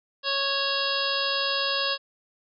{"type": "harmonic tone", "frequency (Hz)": 553, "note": "C#5", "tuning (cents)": -4, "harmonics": [1, 2, 3, 5, 6, 7, 8, 9], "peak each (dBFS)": [-32, -32, -32, -32, -32, -32, -32, -32], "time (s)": [0.23, 1.98], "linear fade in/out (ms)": 50, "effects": []}